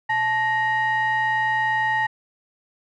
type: ring-modulated tone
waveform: triangle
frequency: 498.7 Hz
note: B4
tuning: 17 cents sharp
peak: -14 dBFS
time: 0.09-2.07 s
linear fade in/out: 10 ms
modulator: 1370 Hz
effects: none